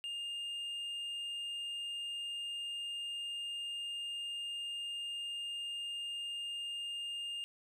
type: tone with tanh clipping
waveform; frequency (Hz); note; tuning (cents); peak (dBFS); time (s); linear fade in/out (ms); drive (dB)
sine; 2817; F7; +14; -39; 0.04-7.44; 0; 4
effects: none